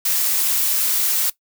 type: noise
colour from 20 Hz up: blue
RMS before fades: -19 dBFS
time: 0.05-1.3 s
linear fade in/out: 5 ms
effects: noise-tail reverb RT60 0.1 s tail -18 dB re dry